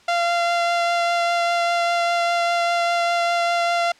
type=tone with vibrato; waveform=sawtooth; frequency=689 Hz; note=F5; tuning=24 cents flat; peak=-14 dBFS; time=0.08-3.92 s; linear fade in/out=5 ms; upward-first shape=triangle; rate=5 Hz; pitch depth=10 cents each way; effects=white hiss -52 dBFS RMS until 3.99 s + low-pass 5000 Hz 12 dB/octave